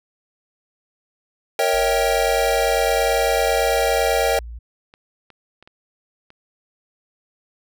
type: chord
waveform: square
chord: A# diminished seventh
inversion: none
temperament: equal with one note detuned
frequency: 466.2 / 554.4 / 644.2 / 784 Hz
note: A#4 / C#5 / E5 / G5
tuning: 0 / 0 / -40 / 0 cents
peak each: -23 dBFS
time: 1.59-4.39 s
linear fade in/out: 2 ms
type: exponential sweep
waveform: sine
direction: up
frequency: 49 to 58.27 Hz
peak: -31 dBFS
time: 1.73-4.59 s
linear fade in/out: 10 ms
type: clicks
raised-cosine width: 0.3 ms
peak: -30 dBFS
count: 11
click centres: 2.713 / 2.763 / 3.331 / 3.796 / 3.935 / 4.295 / 4.939 / 5.303 / 5.626 / 5.675 / 6.304 s
effects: none